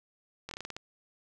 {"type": "slowing click train", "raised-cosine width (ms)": 0.2, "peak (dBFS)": -22, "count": 8, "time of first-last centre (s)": [0.49, 0.765], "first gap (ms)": 22, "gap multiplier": 1.19, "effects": []}